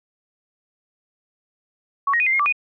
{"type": "tone with pitch steps", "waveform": "sine", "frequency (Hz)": [1117, 1880, 2477, 2084, 2138, 1167, 2468], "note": ["C#6", "A#6", "D#7", "C7", "C7", "D6", "D#7"], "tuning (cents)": [13, 14, -8, -7, 37, -11, -15], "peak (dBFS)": -16, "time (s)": [2.07, 2.525], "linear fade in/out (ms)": 5, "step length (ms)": 65, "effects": []}